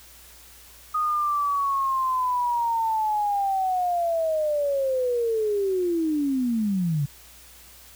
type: linear sweep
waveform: sine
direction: down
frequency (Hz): 1244.5 to 136.3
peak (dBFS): -21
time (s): 0.94-7.06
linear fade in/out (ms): 10
effects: added 60 Hz sine -54 dBFS peak until 7.95 s + white hiss -49 dBFS RMS until 7.95 s

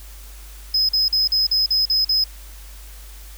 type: tone bursts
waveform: triangle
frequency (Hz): 5080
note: D#8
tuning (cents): +35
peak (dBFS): -14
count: 8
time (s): 0.74-2.241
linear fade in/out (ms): 5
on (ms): 150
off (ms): 43
effects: added 50 Hz sine -37 dBFS peak until 3.37 s + white hiss -45 dBFS RMS until 3.37 s

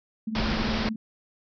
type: tone with tremolo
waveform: sine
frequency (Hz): 219.8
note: A3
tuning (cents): -2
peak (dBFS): -25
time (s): 0.27-0.96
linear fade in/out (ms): 5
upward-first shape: triangle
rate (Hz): 19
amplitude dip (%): 75
type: low-pass noise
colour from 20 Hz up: pink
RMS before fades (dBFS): -28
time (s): 0.35-0.89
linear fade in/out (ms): 2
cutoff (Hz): 5400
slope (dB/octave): 96
effects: none

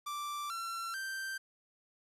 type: tone with pitch steps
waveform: 45% pulse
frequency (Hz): 1173 / 1355.2 / 1565.8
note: D6 / E6 / G6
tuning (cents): -2 / +48 / -2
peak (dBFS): -37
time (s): 0.06-1.38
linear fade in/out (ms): 10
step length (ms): 440
effects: resampled to 32000 Hz + 11-bit

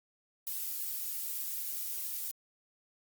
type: noise with flanger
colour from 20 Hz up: violet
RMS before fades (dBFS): -37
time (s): 0.47-2.31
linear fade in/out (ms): 0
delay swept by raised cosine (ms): 1.8 to 3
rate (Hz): 3.7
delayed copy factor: -0.75
effects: Opus 48 kbps

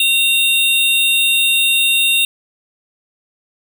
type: tone pair together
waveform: square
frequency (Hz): 2750 / 3671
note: F7 / A#7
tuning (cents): -27 / -27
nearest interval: perfect fourth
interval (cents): 500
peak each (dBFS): -15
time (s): 0-2.25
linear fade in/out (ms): 2
effects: none

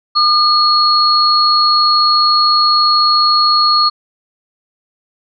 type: tone pair together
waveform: sine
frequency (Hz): 1213 / 4323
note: D#6 / C#8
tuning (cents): -44 / -44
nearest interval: octave + minor seventh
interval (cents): 2200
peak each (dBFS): -11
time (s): 0.15-3.9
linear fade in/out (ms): 20
effects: none

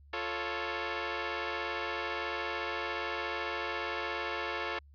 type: chord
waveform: 10% pulse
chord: F augmented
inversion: none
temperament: equal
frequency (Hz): 349.2 / 440 / 554.4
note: F4 / A4 / C#5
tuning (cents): 0 / 0 / 0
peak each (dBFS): -30 / -29 / -30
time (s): 0.13-4.79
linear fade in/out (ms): 5
effects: added 71 Hz sine -54 dBFS peak until 4.94 s + resampled to 11025 Hz

